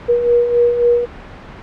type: beating tone pair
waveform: sine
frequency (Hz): 476 / 479.7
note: A#4 / A#4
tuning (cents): +36 / +50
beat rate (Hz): 3.7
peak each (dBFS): -19 / -11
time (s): 0.08-1.06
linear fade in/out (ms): 20
effects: pink hiss -34 dBFS RMS until 1.62 s + low-pass 2000 Hz 12 dB/octave